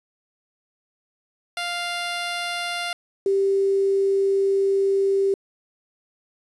10% pulse / sine tone pair in turn, 698.5 / 392 Hz, F5 / G4, 0 / 0 cents, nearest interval minor seventh, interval 1000 cents, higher first, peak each -17 / -17 dBFS, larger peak neither, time 1.57-2.93 / 3.26-5.34 s, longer second, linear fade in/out 2 ms, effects resampled to 22050 Hz + 8-bit

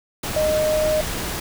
sine tone in noise, 617 Hz, D#5, 15 cents flat, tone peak -17 dBFS, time 0.36-1.01 s, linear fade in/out 5 ms, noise pink, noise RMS -27 dBFS, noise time 0.23-1.4 s, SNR +7 dB, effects none

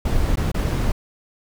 brown noise with dropouts, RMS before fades -20 dBFS, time 0.05-0.92 s, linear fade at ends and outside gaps 5 ms, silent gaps 0.358-0.371 / 0.518-0.543 s, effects none

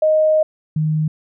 sine tone pair in turn, 622.3 / 155.13 Hz, D#5 / D#3, 0 / -5 cents, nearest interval 2 octaves, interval 2405 cents, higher first, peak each -11 / -15 dBFS, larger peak first, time 0.02-0.43 / 0.76-1.08 s, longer first, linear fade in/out 5 ms, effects none

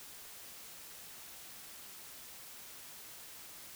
silence, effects white hiss -51 dBFS RMS until 3.75 s

